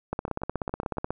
two click trains, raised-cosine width 1 ms, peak -24 / -14 dBFS, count 6 / 17, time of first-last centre 0.28-0.971 / 0.13-1.106 s, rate 7.24 / 16.4 Hz, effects none

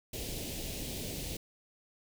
pink band-stop noise, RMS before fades -39 dBFS, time 0.13-1.37 s, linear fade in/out 5 ms, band 630 to 2500 Hz, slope 24 dB/octave, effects none

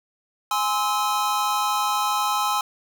square chord, Ab augmented, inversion none, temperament just, 830.6 / 1038.3 / 1297.8 Hz, Ab5 / C6 / E6, 0 / -14 / -27 cents, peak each -26 dBFS, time 0.51-2.61 s, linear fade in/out 2 ms, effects none

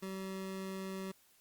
25% pulse tone, 191 Hz, G3, 45 cents flat, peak -36 dBFS, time 0.02-1.12 s, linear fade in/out 10 ms, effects white hiss -67 dBFS RMS until 1.4 s + Opus 48 kbps

